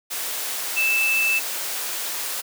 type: tone in noise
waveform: sine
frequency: 2637 Hz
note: E7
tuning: in tune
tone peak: -18 dBFS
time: 0.76-1.4 s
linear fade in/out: 20 ms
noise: white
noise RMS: -28 dBFS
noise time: 0.1-2.42 s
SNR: +7 dB
effects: high-pass 400 Hz 12 dB/octave